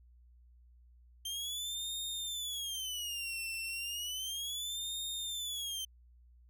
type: tone with vibrato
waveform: sawtooth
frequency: 3144 Hz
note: G7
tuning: 4 cents sharp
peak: -34 dBFS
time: 1.25-5.85 s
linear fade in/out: 5 ms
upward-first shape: sine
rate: 0.33 Hz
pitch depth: 270 cents each way
effects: added 60 Hz sine -58 dBFS peak until 6.49 s